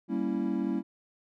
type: chord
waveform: triangle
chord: G diminished seventh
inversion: none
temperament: equal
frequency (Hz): 196 / 233.1 / 277.2 / 329.6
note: G3 / Bb3 / Db4 / Fb4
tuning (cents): 0 / 0 / 0 / 0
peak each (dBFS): -31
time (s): 0.08-0.83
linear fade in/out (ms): 50
effects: none